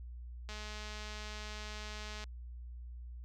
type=click train; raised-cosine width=0.2 ms; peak=-29 dBFS; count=372; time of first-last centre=0.49-2.24 s; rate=212 Hz; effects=added 60 Hz sine -44 dBFS peak until 3.24 s